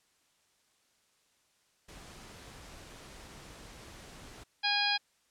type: noise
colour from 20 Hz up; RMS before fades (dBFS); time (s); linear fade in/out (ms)
pink; -50; 1.88-4.44; 10
type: harmonic tone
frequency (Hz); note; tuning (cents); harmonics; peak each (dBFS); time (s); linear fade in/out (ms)
820; G#5; -22; 1 / 2 / 3 / 4 / 5 / 6; -34 / -34 / -34 / -34 / -34 / -34; 4.63-4.98; 20
effects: white hiss -71 dBFS RMS until 5.3 s + low-pass 9000 Hz 12 dB/octave